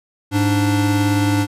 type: tone pair together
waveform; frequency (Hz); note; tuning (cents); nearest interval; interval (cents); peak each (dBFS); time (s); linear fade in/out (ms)
square; 103.83 / 293; G#2 / D4; 0 / -4; octave + tritone; 1796; -18; 0.31-1.47; 50
effects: resampled to 32000 Hz